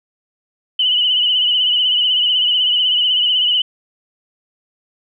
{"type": "tone with vibrato", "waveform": "sine", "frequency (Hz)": 2976, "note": "F#7", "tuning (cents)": 9, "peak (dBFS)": -12, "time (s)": [0.79, 3.62], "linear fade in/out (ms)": 5, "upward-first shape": "sine", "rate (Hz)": 16, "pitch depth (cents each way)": 55, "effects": []}